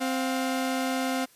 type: tone pair together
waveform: sawtooth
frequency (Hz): 261.6 / 708.1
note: C4 / F5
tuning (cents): 0 / +24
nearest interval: octave + perfect fourth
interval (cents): 1724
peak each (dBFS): -23 / -28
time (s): 0-1.26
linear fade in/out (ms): 20
effects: white hiss -58 dBFS RMS until 1.35 s + resampled to 32000 Hz

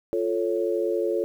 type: chord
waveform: sine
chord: F augmented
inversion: none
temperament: equal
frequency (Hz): 349.2 / 440 / 554.4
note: F4 / A4 / C#5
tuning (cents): 0 / 0 / 0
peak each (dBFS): -26 / -26 / -28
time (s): 0.13-1.24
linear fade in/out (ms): 0
effects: 9-bit

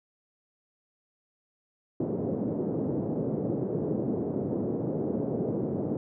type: band-pass noise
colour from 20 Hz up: white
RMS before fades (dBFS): -30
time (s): 2-5.97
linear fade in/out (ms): 2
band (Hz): 120 to 450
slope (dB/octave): 24
effects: none

